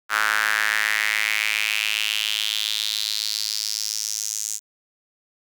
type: tone with high-pass filter sweep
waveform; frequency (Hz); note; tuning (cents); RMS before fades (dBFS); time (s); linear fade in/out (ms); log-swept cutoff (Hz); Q
sawtooth; 107.2; A2; -45; -24; 0.09-4.6; 50; 1400 to 6900; 4.1
effects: none